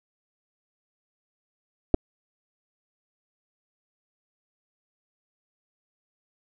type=clicks; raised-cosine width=2 ms; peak=-6 dBFS; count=2; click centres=1.942 / 1.945 s; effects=none